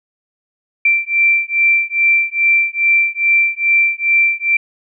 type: beating tone pair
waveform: sine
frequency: 2349 / 2351.4 Hz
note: D7 / D7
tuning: 0 / +2 cents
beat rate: 2.4 Hz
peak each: -14 dBFS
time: 0.85-4.57 s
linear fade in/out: 5 ms
effects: none